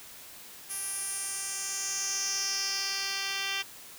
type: tone with band-pass filter sweep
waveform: 10% pulse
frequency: 392.1 Hz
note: G4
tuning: in tune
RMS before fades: -33 dBFS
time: 0.69-3.63 s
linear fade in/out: 20 ms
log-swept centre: 11000 to 3500 Hz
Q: 3.7
effects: white hiss -48 dBFS RMS until 3.98 s